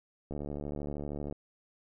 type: click train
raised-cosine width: 2 ms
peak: -25 dBFS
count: 75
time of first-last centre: 0.31-1.325 s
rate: 72.9 Hz
effects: none